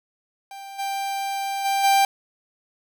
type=tone with level steps; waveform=45% pulse; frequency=788 Hz; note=G5; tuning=9 cents sharp; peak=-36 / -25 / -20 / -15 dBFS; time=0.51-2.05 s; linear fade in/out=2 ms; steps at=0.78 / 1.64 / 1.83 s; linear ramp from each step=20 ms; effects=none